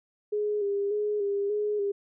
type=tone with vibrato; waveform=sine; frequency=410 Hz; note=G#4; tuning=22 cents flat; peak=-25 dBFS; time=0.32-1.92 s; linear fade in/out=10 ms; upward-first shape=square; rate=1.7 Hz; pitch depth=35 cents each way; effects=none